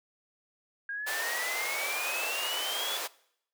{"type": "exponential sweep", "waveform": "sine", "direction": "up", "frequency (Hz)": [1616, 3452], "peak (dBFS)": -33, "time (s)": [0.89, 2.97], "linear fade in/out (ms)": 2}
{"type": "high-pass noise", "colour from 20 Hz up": "pink", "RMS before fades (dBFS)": -35, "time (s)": [1.06, 3.08], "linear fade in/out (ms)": 20, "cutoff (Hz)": 500, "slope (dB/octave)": 24}
{"effects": ["noise-tail reverb RT60 0.7 s tail -21 dB re dry"]}